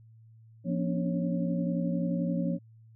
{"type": "tone cluster", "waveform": "sine", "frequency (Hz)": [174.7, 238.6, 276.6, 288, 550], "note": ["F3", "A#3", "C#4", "D4", "C#5"], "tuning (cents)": [1, 41, -4, -34, -14], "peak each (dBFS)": [-29, -33, -37, -37, -37], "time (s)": [0.64, 2.59], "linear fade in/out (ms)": 50, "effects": ["added 112 Hz sine -52 dBFS peak until 2.95 s"]}